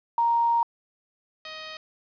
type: tone pair in turn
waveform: sine / 5% pulse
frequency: 934 / 626.8 Hz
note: A#5 / D#5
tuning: +3 / +13 cents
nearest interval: perfect fifth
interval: 690 cents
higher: first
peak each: -19 / -24 dBFS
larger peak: first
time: 0.18-0.63 / 1.45-1.77 s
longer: first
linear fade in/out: 2 ms
effects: resampled to 11025 Hz + 9-bit